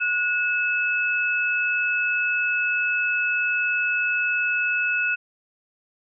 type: tone pair together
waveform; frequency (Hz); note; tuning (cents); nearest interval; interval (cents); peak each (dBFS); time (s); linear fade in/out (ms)
sine; 1459.8 / 2601; F#6 / E7; -24 / -24; minor seventh; 1000; -23; 0-5.16; 20
effects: none